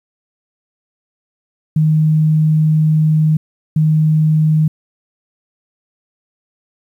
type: tone bursts at uneven times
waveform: sine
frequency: 155.56 Hz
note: D#3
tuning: in tune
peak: -9 dBFS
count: 2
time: 1.76-3.37 / 3.76-4.68 s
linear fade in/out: 5 ms
effects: 8-bit